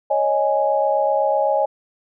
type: chord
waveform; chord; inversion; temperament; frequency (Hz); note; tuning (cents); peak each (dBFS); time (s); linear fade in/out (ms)
sine; C# suspended second; none; equal; 554.4 / 622.3 / 830.6; C#5 / D#5 / G#5; 0 / 0 / 0; -20; 0.1-1.66; 10
effects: none